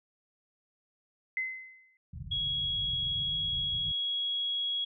sine tone with exponential decay, 2051 Hz, C7, 35 cents flat, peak -27 dBFS, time 1.37-1.97 s, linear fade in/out 1 ms, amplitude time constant 130 ms
white low-pass noise, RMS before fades -42 dBFS, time 2.13-3.92 s, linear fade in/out 5 ms, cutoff 160 Hz, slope 48 dB/octave
sine tone, 3322 Hz, G#7, in tune, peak -29 dBFS, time 2.31-4.85 s, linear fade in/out 10 ms
effects none

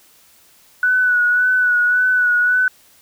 sine tone with vibrato, 1480 Hz, F#6, in tune, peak -12 dBFS, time 0.83-2.68 s, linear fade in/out 2 ms, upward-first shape sine, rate 1.8 Hz, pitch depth 31 cents each way, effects white hiss -51 dBFS RMS until 3.01 s

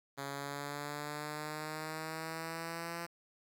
5% pulse exponential sweep, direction up, 138.8 to 170.6 Hz, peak -28 dBFS, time 0.17-3.07 s, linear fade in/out 20 ms, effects 11-bit

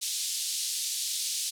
pink band-pass noise, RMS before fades -32 dBFS, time 0.01-1.51 s, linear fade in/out 20 ms, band 3700 to 11000 Hz, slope 24 dB/octave, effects none

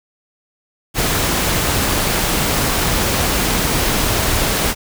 pink noise, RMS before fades -17 dBFS, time 0.94-4.75 s, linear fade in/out 50 ms, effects none

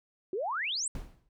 sine exponential sweep, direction up, 349.2 to 8610 Hz, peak -30 dBFS, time 0.33-0.88 s, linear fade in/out 2 ms
brown noise with exponential decay, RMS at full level -34 dBFS, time 0.95-1.29 s, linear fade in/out 2 ms, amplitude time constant 72 ms
effects none

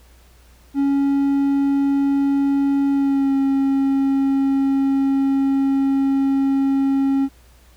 triangle tone with pitch glide, 278.2 to 272.5 Hz, C#4 to C#4, +6 to -29 cents, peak -13 dBFS, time 0.74-7.29 s, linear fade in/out 50 ms, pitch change -35 cents, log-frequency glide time 2.92-3.35 s, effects added 60 Hz sine -48 dBFS peak until 7.76 s + pink hiss -54 dBFS RMS until 7.76 s

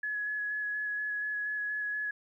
sine tone with vibrato, 1690 Hz, G#6, 30 cents sharp, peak -31 dBFS, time 0.03-2.11 s, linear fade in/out 5 ms, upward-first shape square, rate 4.2 Hz, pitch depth 12 cents each way, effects 12-bit

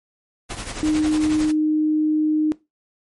pink noise with tremolo, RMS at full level -28 dBFS, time 0.49-1.52 s, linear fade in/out 20 ms, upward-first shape triangle, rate 11 Hz, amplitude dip 70%
sine tone, 307.6 Hz, D#4, 20 cents flat, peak -16 dBFS, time 0.83-2.52 s, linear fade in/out 0 ms
effects noise-tail reverb RT60 0.2 s tail -18 dB re dry + MP3 48 kbps

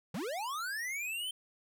square linear sweep, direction up, 140 to 3134 Hz, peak -36 dBFS, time 0.14-1.31 s, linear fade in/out 5 ms, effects none

